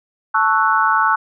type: chord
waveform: sine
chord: F# minor seventh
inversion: first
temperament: equal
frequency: 880 / 1108.7 / 1318.5 / 1480 Hz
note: A5 / C#6 / E6 / F#6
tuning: 0 / 0 / 0 / 0 cents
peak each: -18 dBFS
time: 0.34-1.16 s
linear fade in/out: 10 ms
effects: none